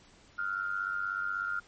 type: tone with amplitude modulation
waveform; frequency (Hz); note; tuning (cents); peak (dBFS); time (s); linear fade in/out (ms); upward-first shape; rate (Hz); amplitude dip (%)
sine; 1400; F6; +4; -27; 0.38-1.6; 10; sine; 96.4; 80
effects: pink hiss -59 dBFS RMS until 1.67 s + MP3 32 kbps